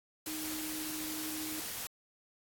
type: tone in noise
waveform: sine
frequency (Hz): 311.1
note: D#4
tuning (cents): 0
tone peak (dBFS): -40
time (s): 0.27-1.6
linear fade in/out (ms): 2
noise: white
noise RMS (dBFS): -40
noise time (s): 0.26-1.87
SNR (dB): -3
effects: AAC 64 kbps